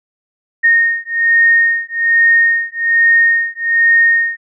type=beating tone pair; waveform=sine; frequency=1847 / 1848.2 Hz; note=A#6 / A#6; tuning=-16 / -15 cents; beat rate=1.2 Hz; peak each=-12 dBFS; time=0.63-4.37 s; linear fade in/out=20 ms; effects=none